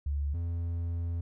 sine / triangle tone pair in turn, 71.5 / 85.03 Hz, D2 / F2, -46 / -46 cents, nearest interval minor third, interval 300 cents, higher second, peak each -28 dBFS, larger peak neither, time 0.06-0.34 / 0.34-1.21 s, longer second, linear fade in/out 5 ms, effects none

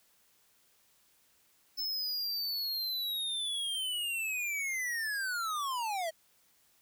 square linear sweep, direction down, 5280 to 624 Hz, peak -33 dBFS, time 1.77-6.11 s, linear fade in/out 20 ms, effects white hiss -68 dBFS RMS until 6.81 s

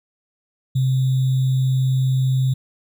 sine tone with sample-and-hold, 130.81 Hz, C3, in tune, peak -15 dBFS, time 0.75-2.54 s, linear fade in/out 10 ms, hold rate 3675 Hz, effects none

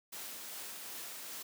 white noise with tremolo, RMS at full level -44 dBFS, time 0.12-1.43 s, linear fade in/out 10 ms, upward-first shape triangle, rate 2.6 Hz, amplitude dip 25%, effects high-pass 200 Hz 12 dB/octave

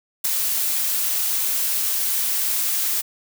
blue noise with ADSR envelope, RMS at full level -17 dBFS, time 0.24-3.02 s, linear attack 13 ms, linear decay 3 ms, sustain -5 dB, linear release 19 ms, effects none

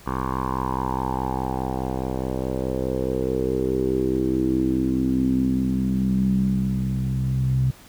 10% pulse tone with low-pass filter sweep, 64.8 Hz, C2, 16 cents flat, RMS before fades -23 dBFS, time 0.06-7.71 s, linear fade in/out 10 ms, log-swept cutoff 1200 to 130 Hz, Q 5.6, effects pink hiss -48 dBFS RMS until 7.88 s

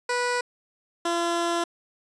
15% pulse tone pair in turn, 490.2 / 341.1 Hz, B4 / F4, -13 / -41 cents, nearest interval tritone, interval 628 cents, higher first, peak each -17 dBFS, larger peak neither, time 0.09-0.41 / 1.05-1.64 s, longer second, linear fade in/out 5 ms, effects resampled to 22050 Hz

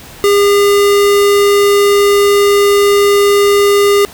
square tone, 404.9 Hz, G#4, 44 cents flat, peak -7 dBFS, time 0.24-4.05 s, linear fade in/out 0 ms, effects pink hiss -34 dBFS RMS until 4.13 s

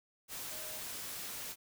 sine tone in noise, 622 Hz, D#5, 1 cent flat, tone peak -52 dBFS, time 0.49-0.81 s, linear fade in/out 50 ms, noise white, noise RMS -43 dBFS, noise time 0.28-1.56 s, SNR -12 dB, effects none

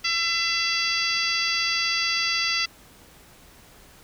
harmonic tone, 673 Hz, E5, 36 cents sharp, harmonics 2 / 3 / 4 / 5 / 6 / 7 / 8 / 9, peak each -32 / -29 / -28 / -31 / -36 / -26 / -36 / -36 dBFS, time 0.04-2.66 s, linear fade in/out 10 ms, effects pink hiss -51 dBFS RMS until 4.03 s

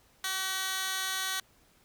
15% pulse tone with high-pass filter, 379.5 Hz, F#4, 44 cents sharp, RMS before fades -33 dBFS, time 0.24-1.4 s, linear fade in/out 2 ms, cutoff 2100 Hz, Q 0.93, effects pink hiss -64 dBFS RMS until 1.84 s

